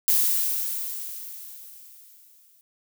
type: noise with exponential decay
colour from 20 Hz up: violet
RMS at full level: -19 dBFS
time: 0.08-2.61 s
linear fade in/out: 0 ms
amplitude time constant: 550 ms
effects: none